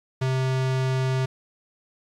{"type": "tone", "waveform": "square", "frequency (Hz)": 130.81, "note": "C3", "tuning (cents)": 0, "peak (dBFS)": -22, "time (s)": [0.21, 1.26], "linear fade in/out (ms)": 10, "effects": ["low-pass 6000 Hz 12 dB/octave", "9-bit"]}